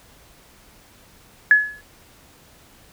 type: tone with exponential decay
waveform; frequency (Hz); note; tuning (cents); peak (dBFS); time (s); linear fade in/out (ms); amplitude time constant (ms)
sine; 1700; G#6; +40; -6; 1.51-1.81; 1; 65
effects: pink hiss -51 dBFS RMS until 2.92 s